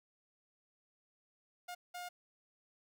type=tone bursts at uneven times; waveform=sawtooth; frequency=712 Hz; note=F5; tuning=33 cents sharp; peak=-39 dBFS; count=2; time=1.68-1.75 / 1.94-2.09 s; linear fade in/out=10 ms; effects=12-bit